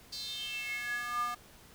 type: tone with high-pass filter sweep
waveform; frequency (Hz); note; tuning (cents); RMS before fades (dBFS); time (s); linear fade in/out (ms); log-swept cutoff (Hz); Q
square; 241.4; B3; -39; -37; 0.12-1.35; 10; 4600 to 1000; 7.9
effects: pink hiss -57 dBFS RMS until 1.74 s